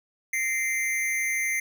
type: tone with amplitude modulation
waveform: square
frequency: 2085 Hz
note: C7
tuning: 7 cents flat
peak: -22 dBFS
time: 0.33-1.6 s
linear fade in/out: 5 ms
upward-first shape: sine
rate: 232 Hz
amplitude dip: 70%
effects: none